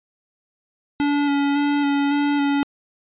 square tone with vibrato, 285.6 Hz, D4, 48 cents flat, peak -18 dBFS, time 1-2.63 s, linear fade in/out 0 ms, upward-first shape square, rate 1.8 Hz, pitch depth 16 cents each way, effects resampled to 8000 Hz

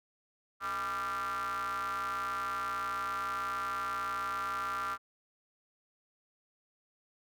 square ring-modulated tone, 93.6 Hz, F#2, 20 cents sharp, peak -31 dBFS, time 0.6-4.98 s, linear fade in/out 50 ms, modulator 1280 Hz, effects none

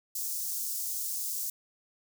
white high-pass noise, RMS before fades -34 dBFS, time 0.15-1.5 s, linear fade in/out 5 ms, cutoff 5600 Hz, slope 24 dB/octave, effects none

